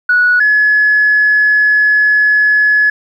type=tone pair in turn; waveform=sine; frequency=1467 / 1700.9 Hz; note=F#6 / G#6; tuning=-15 / +41 cents; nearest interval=minor third; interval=256 cents; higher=second; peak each=-6 / -6 dBFS; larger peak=neither; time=0.09-0.4 / 0.4-2.9 s; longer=second; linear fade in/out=5 ms; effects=tanh soft clip ceiling -2 dBFS + 8-bit